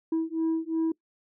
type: beating tone pair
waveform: sine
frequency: 323.1 / 325.9 Hz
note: E4 / E4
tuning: -35 / -20 cents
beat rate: 2.8 Hz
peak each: -26 dBFS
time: 0.12-0.92 s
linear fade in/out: 5 ms
effects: noise-tail reverb RT60 0.1 s tail -23 dB re dry + tanh soft clip ceiling -22 dBFS